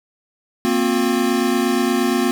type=chord; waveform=square; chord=Bb suspended second; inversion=none; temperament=equal with one note detuned; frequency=233.1 / 261.6 / 357.6 Hz; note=Bb3 / C4 / F4; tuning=0 / 0 / +41 cents; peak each=-21 dBFS; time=0.65-2.31 s; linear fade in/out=0 ms; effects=none